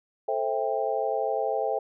sine chord, A minor seventh, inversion none, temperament just, 440 / 528 / 660 / 792 Hz, A4 / C5 / E5 / G5, 0 / +16 / +2 / +18 cents, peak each -30 dBFS, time 0.28-1.79 s, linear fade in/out 5 ms, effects none

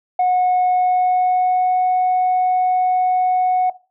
sine tone with pitch glide, 730 to 735.9 Hz, F#5 to F#5, -24 to -10 cents, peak -11 dBFS, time 0.19-3.7 s, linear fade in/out 5 ms, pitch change +14 cents, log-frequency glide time 0.69-1.8 s, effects noise-tail reverb RT60 0.3 s tail -19 dB re dry + tanh soft clip ceiling -11 dBFS

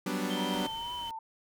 sawtooth chord, G major seventh, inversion third, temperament equal, 185 / 196 / 246.9 / 293.7 Hz, F#3 / G3 / B3 / D4, 0 / 0 / 0 / 0 cents, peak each -32 dBFS, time 0.06-0.67 s, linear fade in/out 5 ms
sine tone with pitch glide, 3136 to 3056 Hz, G7 to G7, 0 to -45 cents, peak -38 dBFS, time 0.3-1.1 s, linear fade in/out 5 ms, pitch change -45 cents, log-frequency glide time 0.54-0.81 s
sine tone with vibrato, 932.3 Hz, A#5, in tune, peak -37 dBFS, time 0.37-1.19 s, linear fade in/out 5 ms, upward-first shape triangle, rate 2.2 Hz, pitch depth 88 cents each way
pink noise, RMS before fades -50 dBFS, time 0.53-1.11 s, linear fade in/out 2 ms
effects none

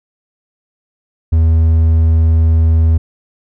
triangle tone, 80.9 Hz, E2, 32 cents flat, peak -5 dBFS, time 1.32-2.98 s, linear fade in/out 10 ms, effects none

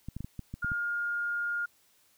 clicks, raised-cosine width 5 ms, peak -25 dBFS, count 8, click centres 0.086 / 0.166 / 0.206 / 0.245 / 0.393 / 0.54 / 0.646 / 0.718 s
sine tone, 1417 Hz, F6, 25 cents sharp, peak -29 dBFS, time 0.62-1.66 s, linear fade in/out 10 ms
effects white hiss -66 dBFS RMS until 2.17 s

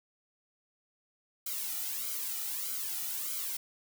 blue noise with flanger, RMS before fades -36 dBFS, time 1.46-3.57 s, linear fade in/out 5 ms, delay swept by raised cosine 1.1 to 1.88 ms, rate 1.6 Hz, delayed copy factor -1, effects none

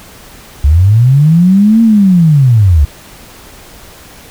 sine linear two-way sweep, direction up then down, 66.8 to 231.2 to 66.8 Hz, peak -3 dBFS, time 0.64-2.85 s, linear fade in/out 5 ms, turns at 1.82 s, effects pink hiss -35 dBFS RMS until 4.3 s

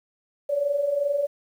sine tone pair together, 551.4 / 574 Hz, C#5 / D5, -9 / -40 cents, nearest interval minor second, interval 69 cents, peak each -29 / -22 dBFS, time 0.49-1.27 s, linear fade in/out 10 ms, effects 9-bit

